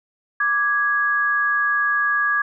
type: tone pair together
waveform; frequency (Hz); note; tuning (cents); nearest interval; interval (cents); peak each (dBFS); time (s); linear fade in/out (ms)
sine; 1172.9 / 1661.2; D6 / G#6; -3 / 0; tritone; 603; -22 / -18; 0.4-2.42; 5
effects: none